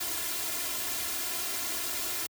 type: noise with comb filter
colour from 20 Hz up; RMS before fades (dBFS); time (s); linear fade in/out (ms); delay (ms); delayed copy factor
white; -33; 0-2.27; 10; 2.9; +0.9
effects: high-pass 60 Hz 12 dB/octave